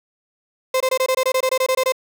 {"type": "tone bursts", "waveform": "35% pulse", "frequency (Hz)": 519, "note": "C5", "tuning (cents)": -14, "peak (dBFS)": -14, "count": 14, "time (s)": [0.74, 1.922], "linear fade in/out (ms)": 5, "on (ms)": 64, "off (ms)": 22, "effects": []}